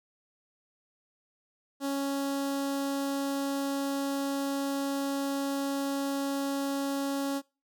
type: tone with notch filter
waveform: sawtooth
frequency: 277.2 Hz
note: C#4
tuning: in tune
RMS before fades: -31 dBFS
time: 1.8-7.42 s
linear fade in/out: 50 ms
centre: 2200 Hz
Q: 1.4
effects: noise-tail reverb RT60 0.3 s tail -23 dB re dry